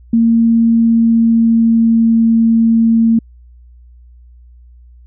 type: tone with pitch glide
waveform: sine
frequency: 229.4 to 227.4 Hz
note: A#3 to A#3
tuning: -28 to -43 cents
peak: -7 dBFS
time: 0.13-3.19 s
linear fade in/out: 5 ms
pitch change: -15 cents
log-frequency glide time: 0.69-2.26 s
effects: added 60 Hz sine -38 dBFS peak until 5.06 s